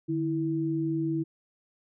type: tone pair together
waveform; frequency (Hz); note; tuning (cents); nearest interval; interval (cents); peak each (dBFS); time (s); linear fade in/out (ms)
sine; 150.4 / 325.8; D3 / E4; +42 / -20; octave + minor second; 1338; -31 / -27; 0.08-1.24; 20
effects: none